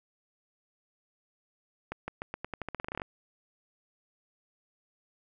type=accelerating click train; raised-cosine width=0.5 ms; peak=-20 dBFS; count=17; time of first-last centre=1.92-3.018 s; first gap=160 ms; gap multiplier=0.87; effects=none